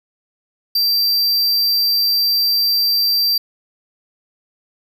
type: tone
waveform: square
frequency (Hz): 4699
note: D8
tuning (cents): 0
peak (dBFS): -14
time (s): 0.75-3.38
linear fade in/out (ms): 5
effects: none